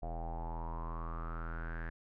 square tone with low-pass filter sweep, 41.2 Hz, E1, in tune, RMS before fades -40 dBFS, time 0.02-1.9 s, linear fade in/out 10 ms, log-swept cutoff 700 to 1700 Hz, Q 8.9, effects none

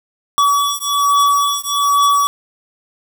square beating tone pair, 1139 / 1140.2 Hz, C#6 / C#6, +47 / +48 cents, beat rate 1.2 Hz, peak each -16 dBFS, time 0.38-2.27 s, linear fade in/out 0 ms, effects 7-bit

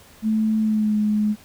sine tone with pitch glide, 218.2 to 211.3 Hz, A3 to G#3, -14 to +30 cents, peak -17 dBFS, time 0.22-1.36 s, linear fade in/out 50 ms, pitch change -56 cents, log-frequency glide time 0.6-0.97 s, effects pink hiss -49 dBFS RMS until 1.44 s

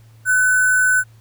sine tone with sample-and-hold, 1504 Hz, F#6, 28 cents sharp, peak -12 dBFS, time 0.25-1.04 s, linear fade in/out 50 ms, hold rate 8820 Hz, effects added 112 Hz sine -44 dBFS peak until 1.2 s + pink hiss -57 dBFS RMS until 1.2 s

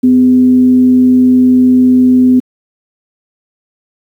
sine tone with frequency modulation, 253.1 Hz, B3, 43 cents sharp, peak -3 dBFS, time 0.03-2.4 s, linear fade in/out 10 ms, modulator 151 Hz, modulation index 0.22, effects high-pass 150 Hz 12 dB/octave + 7-bit

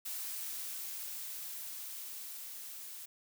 blue noise with level ramp, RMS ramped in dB -40 to -47 dBFS, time 0.05-3.06 s, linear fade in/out 10 ms, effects none

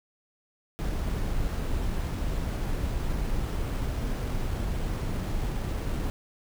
brown noise with sample-and-hold, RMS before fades -29 dBFS, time 0.79-6.1 s, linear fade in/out 0 ms, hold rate 11025 Hz, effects none

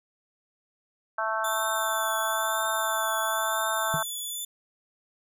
harmonic tone, 220.4 Hz, A3, 3 cents sharp, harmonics 3 / 4 / 5 / 6 / 7, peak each -32 / -32 / -32 / -32 / -32 dBFS, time 1.18-4.03 s, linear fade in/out 5 ms
10% pulse tone with vibrato, 3519 Hz, A7, in tune, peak -25 dBFS, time 1.44-4.45 s, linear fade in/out 5 ms, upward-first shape triangle, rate 1 Hz, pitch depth 48 cents each way
triangle tone with exponential decay, 155.56 Hz, D#3, in tune, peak -22 dBFS, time 3.94-4.04 s, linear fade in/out 0 ms, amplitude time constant 20 ms
effects none

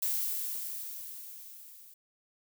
violet noise with level ramp, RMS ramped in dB -30 to -54 dBFS, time 0.02-1.94 s, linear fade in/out 5 ms, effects none

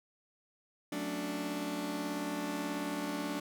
sawtooth chord, D major seventh, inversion first, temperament just, 183.54 / 220.2 / 275.3 / 293.7 Hz, F#3 / A3 / C#4 / D4, -14 / +2 / -12 / 0 cents, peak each -38 / -39 / -39 / -33 dBFS, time 0.92-3.4 s, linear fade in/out 5 ms, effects none

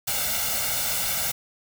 white noise with comb filter, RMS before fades -26 dBFS, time 0.07-1.32 s, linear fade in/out 10 ms, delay 1.4 ms, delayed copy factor +0.85, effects none

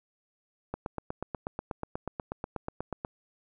click train, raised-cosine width 1 ms, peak -19 dBFS, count 20, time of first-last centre 0.74-3.049 s, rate 8.23 Hz, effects none

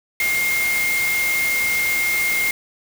sine tone in noise, 2127 Hz, C7, 28 cents sharp, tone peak -18 dBFS, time 0.2-2.51 s, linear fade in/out 2 ms, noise white, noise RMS -26 dBFS, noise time 0.2-2.51 s, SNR +5 dB, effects none

